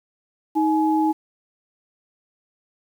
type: tone pair together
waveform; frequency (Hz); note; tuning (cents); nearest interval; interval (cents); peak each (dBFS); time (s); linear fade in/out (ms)
sine; 315.2 / 845; D#4 / G#5; +23 / +30; octave + perfect fourth; 1707; -18 / -21; 0.55-1.13; 20
effects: 8-bit